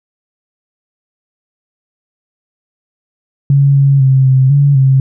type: tone with pitch steps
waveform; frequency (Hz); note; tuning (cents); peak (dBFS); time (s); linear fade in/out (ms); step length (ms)
sine; 139.7 / 138.6 / 133 / 131.5 / 141.9 / 133.7; C#3 / C#3 / C3 / C3 / C#3 / C3; +14 / 0 / +29 / +9 / +41 / +38; -5; 3.5-5; 2; 250
effects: none